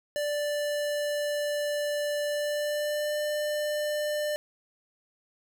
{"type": "tone with pitch glide", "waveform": "square", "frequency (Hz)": [587.3, 597.2], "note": ["D5", "D5"], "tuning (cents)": [0, 29], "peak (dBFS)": -28, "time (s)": [0.16, 4.36], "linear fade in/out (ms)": 0, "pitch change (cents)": 29, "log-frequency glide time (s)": [2.26, 3.18], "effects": []}